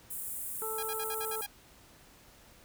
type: high-pass noise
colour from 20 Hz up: pink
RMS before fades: -39 dBFS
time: 0.1-1.46 s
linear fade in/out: 10 ms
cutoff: 8400 Hz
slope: 48 dB/octave
type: harmonic tone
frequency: 439.9 Hz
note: A4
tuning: in tune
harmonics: 1 / 2 / 3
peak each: -38 / -43 / -41 dBFS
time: 0.62-1.41 s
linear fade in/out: 0 ms
type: tone bursts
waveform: 10% pulse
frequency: 816 Hz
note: G#5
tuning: 31 cents flat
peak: -31 dBFS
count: 7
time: 0.78-1.465 s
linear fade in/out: 5 ms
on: 49 ms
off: 57 ms
effects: pink hiss -58 dBFS RMS until 2.64 s